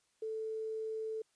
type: tone with quantisation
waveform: sine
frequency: 440 Hz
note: A4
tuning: in tune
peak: -36 dBFS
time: 0.22-1.22 s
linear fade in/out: 5 ms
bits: 11
effects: white hiss -75 dBFS RMS until 1.35 s + resampled to 22050 Hz